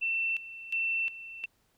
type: tone with tremolo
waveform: sine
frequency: 2687 Hz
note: E7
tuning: 33 cents sharp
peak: -27 dBFS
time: 0.01-1.46 s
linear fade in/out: 20 ms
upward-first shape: square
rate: 1.4 Hz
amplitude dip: 80%
effects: pink hiss -71 dBFS RMS until 1.77 s